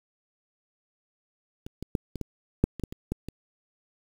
clicks, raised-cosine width 3 ms, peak -26 / -22 / -12 / -22 / -19 / -6 / -25 / -16 / -25 / -15 / -23 dBFS, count 11, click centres 1.665 / 1.826 / 1.952 / 2.157 / 2.213 / 2.64 / 2.797 / 2.837 / 2.925 / 3.12 / 3.286 s, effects 7-bit

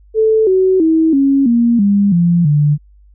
sine tone with pitch steps, 439.2 / 375.8 / 321.5 / 275.1 / 235.4 / 201.4 / 172.29 / 147.41 Hz, A4 / F#4 / E4 / C#4 / A#3 / G3 / F3 / D3, -3 / +27 / -43 / -13 / +17 / +47 / -23 / +7 cents, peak -8 dBFS, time 0.14-2.78 s, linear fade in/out 50 ms, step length 330 ms, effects added 50 Hz sine -42 dBFS peak until 3.14 s

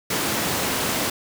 pink high-pass noise, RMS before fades -24 dBFS, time 0.1-1.1 s, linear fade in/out 5 ms, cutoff 150 Hz, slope 12 dB/octave, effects none

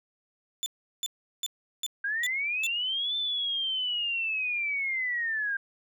30% pulse tone bursts, 3520 Hz, A7, in tune, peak -26 dBFS, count 6, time 0.63-2.666 s, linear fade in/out 0 ms, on 31 ms, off 370 ms
sine linear two-way sweep, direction up then down, 1584 to 3555 to 1584 Hz, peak -27 dBFS, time 2.04-5.57 s, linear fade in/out 5 ms, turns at 3.16 s
effects none

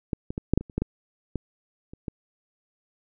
clicks, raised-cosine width 3 ms, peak -13 / -18 / -16 / -6 / -6 / -23 / -30 / -12 / -12 / -15 / -28 / -18 dBFS, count 12, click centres 0.132 / 0.305 / 0.379 / 0.536 / 0.576 / 0.61 / 0.698 / 0.78 / 0.82 / 1.357 / 1.935 / 2.082 s, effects none

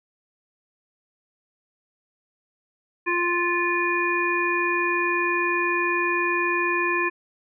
harmonic tone, 349.2 Hz, F4, in tune, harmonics 1 / 3 / 5 / 7, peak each -26 / -26 / -26 / -26 dBFS, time 3.06-7.1 s, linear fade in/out 20 ms, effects none

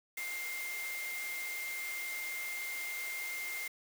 sine tone in noise, 2107 Hz, C7, 12 cents sharp, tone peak -38 dBFS, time 0.17-3.68 s, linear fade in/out 5 ms, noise white, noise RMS -44 dBFS, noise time 0.17-3.68 s, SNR +3 dB, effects high-pass 400 Hz 12 dB/octave

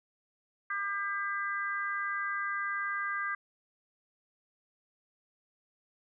harmonic tone, 399.9 Hz, G4, 35 cents sharp, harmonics 3 / 4 / 5, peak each -35 / -34 / -39 dBFS, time 0.7-3.35 s, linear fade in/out 5 ms, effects none

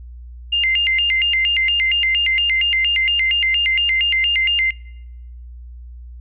sine tone with vibrato, 2421 Hz, D#7, 48 cents flat, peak -14 dBFS, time 0.52-4.71 s, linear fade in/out 10 ms, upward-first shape square, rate 4.3 Hz, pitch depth 260 cents each way, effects noise-tail reverb RT60 0.9 s tail -24 dB re dry + added 60 Hz sine -33 dBFS peak until 6.2 s

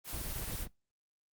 white noise, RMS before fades -42 dBFS, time 0.04-0.67 s, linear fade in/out 50 ms
brown noise bursts, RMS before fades -40 dBFS, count 5, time 0.13-0.674 s, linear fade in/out 2 ms, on 88 ms, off 26 ms
effects noise-tail reverb RT60 0.2 s tail -23 dB re dry + Opus 24 kbps

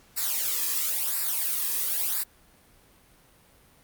blue noise with flanger, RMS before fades -27 dBFS, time 0.16-2.24 s, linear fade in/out 20 ms, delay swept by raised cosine 0.31 to 1.41 ms, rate 0.97 Hz, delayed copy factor -0.7, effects pink hiss -58 dBFS RMS until 3.83 s + Opus 48 kbps

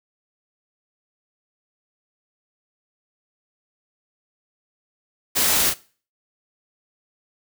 white noise with echo, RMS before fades -20 dBFS, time 5.35-5.71 s, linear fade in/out 20 ms, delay 34 ms, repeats 1, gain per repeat -5 dB, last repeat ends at 5.744 s, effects noise-tail reverb RT60 0.4 s tail -20 dB re dry

